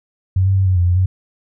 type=tone with pitch steps; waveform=sine; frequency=93.9 / 96.5 / 95.8 / 92.9 / 88 / 88.8 / 93.2 Hz; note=F#2 / G2 / G2 / F#2 / F2 / F2 / F#2; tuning=+26 / -27 / -39 / +7 / +14 / +29 / +13 cents; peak=-11 dBFS; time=0.36-1.06 s; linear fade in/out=5 ms; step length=100 ms; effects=none